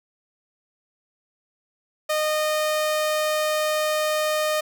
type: tone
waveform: sawtooth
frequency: 614 Hz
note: D#5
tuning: 23 cents flat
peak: -17 dBFS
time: 2.09-4.61 s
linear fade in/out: 10 ms
effects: none